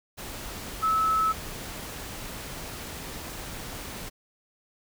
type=tone in noise; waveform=sine; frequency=1300 Hz; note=E6; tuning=24 cents flat; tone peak=-21 dBFS; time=0.82-1.33 s; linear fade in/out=20 ms; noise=pink; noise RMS=-38 dBFS; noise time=0.17-4.1 s; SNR=+14 dB; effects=none